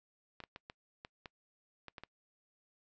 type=clicks; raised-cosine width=0.3 ms; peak=-30 dBFS; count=9; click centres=0.403 / 0.438 / 0.561 / 0.699 / 1.049 / 1.258 / 1.883 / 1.982 / 2.036 s; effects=noise-tail reverb RT60 0.1 s tail -25 dB re dry + resampled to 16000 Hz